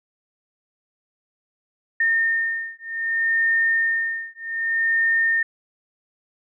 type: beating tone pair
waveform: sine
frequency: 1822 / 1822.64 Hz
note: A#6 / A#6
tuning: -40 / -39 cents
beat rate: 0.64 Hz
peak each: -22 dBFS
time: 2-5.43 s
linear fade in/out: 5 ms
effects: none